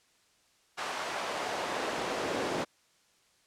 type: noise with high-pass filter sweep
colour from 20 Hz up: brown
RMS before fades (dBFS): -34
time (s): 0.77-2.65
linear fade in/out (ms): 20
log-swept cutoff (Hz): 940 to 370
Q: 1
effects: white hiss -67 dBFS RMS until 3.46 s + low-pass 8000 Hz 12 dB/octave